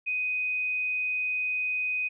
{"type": "tone", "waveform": "sine", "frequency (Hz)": 2500, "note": "D#7", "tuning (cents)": 8, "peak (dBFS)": -26, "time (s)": [0.06, 2.09], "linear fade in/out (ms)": 20, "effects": []}